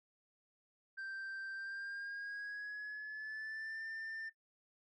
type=tone with pitch glide; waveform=sine; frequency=1568 to 1790.8 Hz; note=G6 to A6; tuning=0 to +30 cents; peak=-39 dBFS; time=0.97-4.3 s; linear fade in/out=20 ms; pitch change=+230 cents; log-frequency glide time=1.54-3.84 s; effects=noise-tail reverb RT60 0.1 s tail -17 dB re dry + tanh soft clip ceiling -41 dBFS